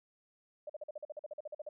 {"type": "tone bursts", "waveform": "sine", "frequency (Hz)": 600, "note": "D5", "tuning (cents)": 37, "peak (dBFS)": -39, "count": 15, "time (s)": [0.67, 1.69], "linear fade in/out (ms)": 5, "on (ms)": 26, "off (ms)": 45, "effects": []}